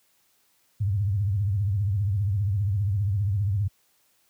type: tone with vibrato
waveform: sine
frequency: 100 Hz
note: G2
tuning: 35 cents sharp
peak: -21 dBFS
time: 0.8-3.68 s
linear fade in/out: 10 ms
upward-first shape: triangle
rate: 15 Hz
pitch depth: 180 cents each way
effects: white hiss -66 dBFS RMS until 4.29 s + high-pass 60 Hz 12 dB/octave